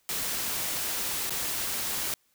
white noise with dropouts, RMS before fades -31 dBFS, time 0.09-2.14 s, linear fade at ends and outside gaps 0 ms, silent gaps 1.295-1.306 s, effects white hiss -69 dBFS RMS until 2.34 s

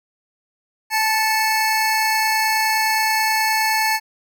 25% pulse tone pair together, 876.1 / 2205 Hz, A5 / C#7, -8 / -10 cents, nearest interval octave + major third, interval 1598 cents, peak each -14 / -19 dBFS, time 0.9-4 s, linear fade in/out 50 ms, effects none

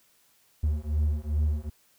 triangle beating tone pair, 74.1 / 76.6 Hz, D2 / D#2, +16 / -27 cents, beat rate 2.5 Hz, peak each -25 dBFS, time 0.63-1.7 s, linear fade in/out 10 ms, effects white hiss -64 dBFS RMS until 1.98 s

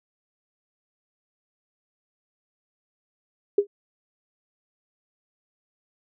sine tone with exponential decay, 405.5 Hz, G#4, 41 cents flat, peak -11 dBFS, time 3.58-3.67 s, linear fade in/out 5 ms, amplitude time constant 18 ms, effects none

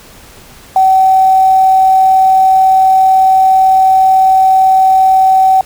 sine tone with quantisation, 761 Hz, F#5, 48 cents sharp, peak -4 dBFS, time 0.76-5.61 s, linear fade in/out 2 ms, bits 5, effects pink hiss -37 dBFS RMS until 5.65 s

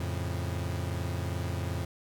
40% pulse chord, F augmented, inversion none, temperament equal, 87.31 / 110 / 138.59 Hz, F2 / A2 / C#3, 0 / 0 / 0 cents, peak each -32 / -36 / -37 dBFS, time 0-1.85 s, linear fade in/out 5 ms, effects none

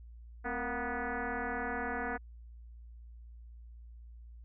sine tone with frequency modulation, 505 Hz, B4, 39 cents sharp, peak -33 dBFS, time 0.44-2.18 s, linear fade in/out 20 ms, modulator 243 Hz, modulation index 5.6, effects added 58 Hz sine -48 dBFS peak until 4.44 s

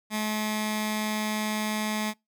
15% pulse tone with notch filter, 214.3 Hz, A3, 45 cents flat, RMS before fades -29 dBFS, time 0.1-2.14 s, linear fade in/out 50 ms, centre 480 Hz, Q 0.66, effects noise-tail reverb RT60 0.2 s tail -26 dB re dry

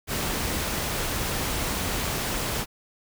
pink noise, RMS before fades -28 dBFS, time 0.07-2.66 s, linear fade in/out 50 ms, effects none

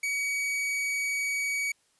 45% pulse tone, 2263 Hz, C#7, 35 cents sharp, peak -27 dBFS, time 0.03-1.72 s, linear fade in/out 5 ms, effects white hiss -68 dBFS RMS until 1.99 s + resampled to 24000 Hz

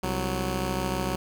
10% pulse tone pair together, 66.2 / 185.14 Hz, C2 / F#3, +21 / +1 cents, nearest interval octave + tritone, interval 1780 cents, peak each -21 dBFS, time 0.03-1.16 s, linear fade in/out 5 ms, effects none

